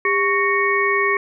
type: harmonic tone with a mistuned harmonic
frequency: 370 Hz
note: F#4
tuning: in tune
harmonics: 1 / 3 / 5 / 6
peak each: -21 / -21 / -21 / -21 dBFS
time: 0.05-1.17 s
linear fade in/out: 2 ms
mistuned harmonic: 1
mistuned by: +140 cents
effects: none

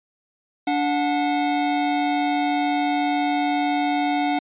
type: tone pair together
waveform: square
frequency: 291 / 730.9 Hz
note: D4 / F#5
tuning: -16 / -21 cents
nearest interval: octave + major third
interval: 1595 cents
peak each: -23 dBFS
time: 0.67-4.39 s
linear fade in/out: 5 ms
effects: resampled to 8000 Hz

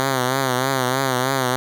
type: tone with vibrato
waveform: 5% pulse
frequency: 130.5 Hz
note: C3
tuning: 4 cents flat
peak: -7 dBFS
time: 0-1.56 s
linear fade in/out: 0 ms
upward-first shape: triangle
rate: 3.2 Hz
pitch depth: 90 cents each way
effects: none

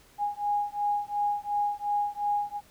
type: beating tone pair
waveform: sine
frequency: 822 / 824.8 Hz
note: G#5 / G#5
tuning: -18 / -12 cents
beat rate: 2.8 Hz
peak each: -29 dBFS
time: 0.18-2.61 s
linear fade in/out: 50 ms
effects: pink hiss -58 dBFS RMS until 2.7 s

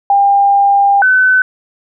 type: tone pair in turn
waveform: sine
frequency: 800 / 1512.9 Hz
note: G5 / F#6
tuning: +35 / +38 cents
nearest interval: major seventh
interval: 1103 cents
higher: second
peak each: -6 dBFS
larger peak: neither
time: 0.1-1.02 / 1.02-1.42 s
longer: first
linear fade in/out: 2 ms
effects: none

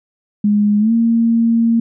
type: tone with pitch glide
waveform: sine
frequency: 207.4 to 230.1 Hz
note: G#3 to A#3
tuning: -2 to -22 cents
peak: -10 dBFS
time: 0.44-1.8 s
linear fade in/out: 5 ms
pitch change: +180 cents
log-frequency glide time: 0.79-0.92 s
effects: none

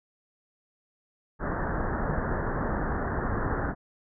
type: low-pass noise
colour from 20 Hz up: pink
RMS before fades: -29 dBFS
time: 1.39-3.75 s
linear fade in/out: 50 ms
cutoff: 1800 Hz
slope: 96 dB/octave
effects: none

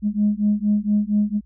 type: beating tone pair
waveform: sine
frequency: 206.2 / 210.5 Hz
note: G#3 / G#3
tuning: -12 / +24 cents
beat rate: 4.3 Hz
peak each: -19 dBFS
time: 0.02-1.41 s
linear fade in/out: 50 ms
effects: tanh soft clip ceiling -10 dBFS + added 59 Hz sine -48 dBFS peak until 1.45 s

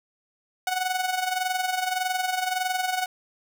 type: tone with amplitude modulation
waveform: sawtooth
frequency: 740 Hz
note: F#5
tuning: in tune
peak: -18 dBFS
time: 0.67-3.06 s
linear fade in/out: 2 ms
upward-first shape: sine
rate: 21.7 Hz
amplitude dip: 65%
effects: none

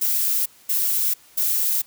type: noise bursts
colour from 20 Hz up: violet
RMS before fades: -21 dBFS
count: 3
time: 0.01-1.82 s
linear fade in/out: 10 ms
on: 450 ms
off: 230 ms
effects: white hiss -52 dBFS RMS until 1.86 s

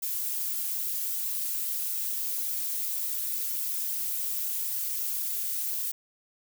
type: noise with flanger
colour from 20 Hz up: violet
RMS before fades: -31 dBFS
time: 0.02-5.92 s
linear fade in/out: 10 ms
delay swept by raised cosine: 1.7 to 4 ms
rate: 3.6 Hz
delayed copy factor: -0.9
effects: none

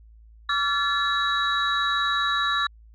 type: tone cluster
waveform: sine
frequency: 1148 / 1369 / 1730 / 3873 Hz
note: D6 / F6 / A6 / B7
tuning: -40 / -35 / -30 / -35 cents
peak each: -26 dBFS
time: 0.49-2.67 s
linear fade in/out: 5 ms
effects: tanh soft clip ceiling -13 dBFS + added 55 Hz sine -47 dBFS peak until 2.94 s

